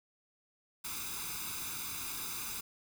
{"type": "noise with comb filter", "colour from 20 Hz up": "white", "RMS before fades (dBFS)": -40, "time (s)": [0.84, 2.61], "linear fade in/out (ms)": 10, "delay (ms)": 0.81, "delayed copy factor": 0.8, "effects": []}